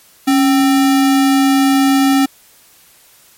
sine tone with sample-and-hold, 274.6 Hz, C#4, 16 cents flat, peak -8 dBFS, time 0.27-2.26 s, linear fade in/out 10 ms, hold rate 1050 Hz, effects white hiss -47 dBFS RMS until 3.37 s + MP3 64 kbps

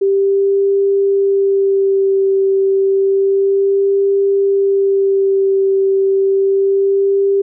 sine tone with vibrato, 392 Hz, G4, in tune, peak -10 dBFS, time 0.01-7.42 s, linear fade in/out 10 ms, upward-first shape sine, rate 0.3 Hz, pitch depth 16 cents each way, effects none

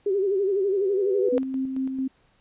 sine tone with vibrato, 392 Hz, G4, in tune, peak -20 dBFS, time 0.06-1.29 s, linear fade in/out 5 ms, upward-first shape sine, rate 12 Hz, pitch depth 89 cents each way
sine tone with exponential growth, 493.3 Hz, B4, 2 cents flat, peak -18 dBFS, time 0.46-1.38 s, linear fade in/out 0 ms, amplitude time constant 200 ms
sine tone with tremolo, 264 Hz, C4, 16 cents sharp, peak -23 dBFS, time 1.32-2.08 s, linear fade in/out 10 ms, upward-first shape square, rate 4.5 Hz, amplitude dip 40%
effects pink hiss -63 dBFS RMS until 2.4 s + resampled to 8000 Hz

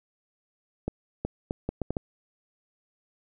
accelerating click train, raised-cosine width 2 ms, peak -15 dBFS, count 7, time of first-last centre 0.88-1.968 s, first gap 370 ms, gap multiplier 0.7, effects none

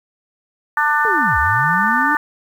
harmonic tone, 297.6 Hz, D4, 23 cents sharp, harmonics 3 / 4 / 5 / 6, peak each -19 / -19 / -19 / -19 dBFS, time 0.77-2.17 s, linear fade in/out 2 ms
sine linear two-way sweep, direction down then up, 465.2 to 61.74 to 304.2 Hz, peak -22 dBFS, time 1.05-2.15 s, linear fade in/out 0 ms, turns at 1.38 s
effects 7-bit

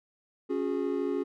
triangle chord, C# suspended fourth, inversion none, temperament equal with one note detuned, 277.2 / 362.2 / 415.3 Hz, C#4 / F#4 / G#4, 0 / -37 / 0 cents, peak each -30 dBFS, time 0.49-1.24 s, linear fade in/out 20 ms, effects none

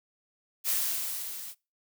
blue noise with level ramp, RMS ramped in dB -26 to -42 dBFS, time 0.64-1.55 s, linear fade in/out 50 ms, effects noise-tail reverb RT60 0.3 s tail -25 dB re dry

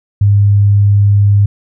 sine tone, 101.5 Hz, G#2, 39 cents flat, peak -5 dBFS, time 0.21-1.46 s, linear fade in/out 5 ms, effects none

